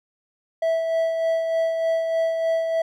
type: tone with tremolo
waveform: triangle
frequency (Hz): 655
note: E5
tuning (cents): -11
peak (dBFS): -16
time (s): 0.62-2.82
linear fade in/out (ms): 5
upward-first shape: sine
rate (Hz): 3.3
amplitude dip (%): 40
effects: none